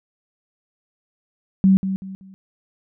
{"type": "tone with echo", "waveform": "sine", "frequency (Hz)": 191.5, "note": "G3", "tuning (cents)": -40, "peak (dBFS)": -10, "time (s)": [1.64, 1.77], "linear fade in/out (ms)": 0, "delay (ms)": 190, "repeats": 3, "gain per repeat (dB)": -10, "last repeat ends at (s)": 2.34, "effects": []}